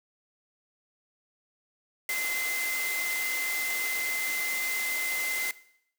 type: tone in noise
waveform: sine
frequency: 2063 Hz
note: C7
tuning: 25 cents flat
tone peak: -29 dBFS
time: 2.09-5.51 s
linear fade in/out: 2 ms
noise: white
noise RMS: -34 dBFS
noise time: 2.09-5.51 s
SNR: +2 dB
effects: noise-tail reverb RT60 0.7 s tail -18 dB re dry + high-pass 300 Hz 12 dB/octave